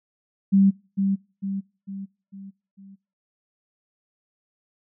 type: tone with echo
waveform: sine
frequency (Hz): 195.5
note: G3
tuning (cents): -4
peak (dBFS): -13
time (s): 0.52-0.71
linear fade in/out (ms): 20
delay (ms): 450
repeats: 5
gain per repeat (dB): -6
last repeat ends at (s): 2.96
effects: noise-tail reverb RT60 0.4 s tail -26 dB re dry